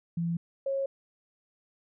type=tone pair in turn; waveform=sine; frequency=169 / 545.4 Hz; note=E3 / C#5; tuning=+43 / -28 cents; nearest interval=octave + minor sixth; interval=2029 cents; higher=second; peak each=-27 dBFS; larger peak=neither; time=0.17-0.37 / 0.66-0.86 s; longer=neither; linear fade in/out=5 ms; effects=none